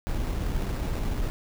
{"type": "noise with sample-and-hold", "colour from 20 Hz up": "brown", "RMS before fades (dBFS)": -28, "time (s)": [0.07, 1.3], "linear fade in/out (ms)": 0, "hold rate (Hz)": 3150, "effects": []}